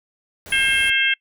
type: noise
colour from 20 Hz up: pink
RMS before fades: -38 dBFS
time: 0.46-0.9 s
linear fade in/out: 0 ms
type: tone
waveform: sine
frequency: 9956 Hz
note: D#9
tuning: in tune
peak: -31 dBFS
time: 0.5-0.9 s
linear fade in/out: 10 ms
type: harmonic tone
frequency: 534 Hz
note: C5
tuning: 35 cents sharp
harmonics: 3 / 4 / 5 / 6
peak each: -21 / -21 / -21 / -21 dBFS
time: 0.52-1.14 s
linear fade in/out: 5 ms
effects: noise-tail reverb RT60 0.1 s tail -25 dB re dry